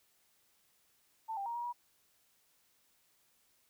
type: tone with pitch steps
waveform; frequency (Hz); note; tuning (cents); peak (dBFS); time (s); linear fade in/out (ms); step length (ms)
sine; 890 / 792 / 938 / 952 / 964; A5 / G5 / A#5 / A#5 / B5; +20 / +18 / +11 / +36 / -42; -36; 1.28-1.73; 20; 90
effects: white hiss -72 dBFS RMS until 3.69 s